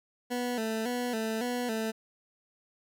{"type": "tone with vibrato", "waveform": "20% pulse", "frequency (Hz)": 233.1, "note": "A#3", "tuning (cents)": 0, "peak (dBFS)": -25, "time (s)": [0.3, 1.92], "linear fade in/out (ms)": 20, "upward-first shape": "square", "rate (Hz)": 1.8, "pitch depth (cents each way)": 89, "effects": []}